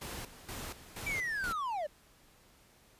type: noise with tremolo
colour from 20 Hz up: pink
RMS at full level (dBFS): -42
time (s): 0.01-1.53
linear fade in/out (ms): 10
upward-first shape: square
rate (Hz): 2.1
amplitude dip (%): 75
type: linear sweep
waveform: triangle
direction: down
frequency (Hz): 2349 to 560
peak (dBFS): -31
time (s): 1.06-1.87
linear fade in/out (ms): 10
effects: pink hiss -63 dBFS RMS until 2.99 s + resampled to 32000 Hz